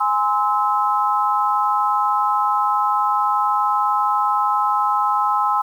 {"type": "chord", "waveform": "sine", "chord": "Ab augmented", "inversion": "none", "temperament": "just", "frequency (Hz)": [830.6, 1038.3, 1297.8], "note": ["Ab5", "C6", "E6"], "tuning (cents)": [0, -14, -27], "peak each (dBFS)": -20, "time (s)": [0, 5.62], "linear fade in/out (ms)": 10, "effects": ["8-bit"]}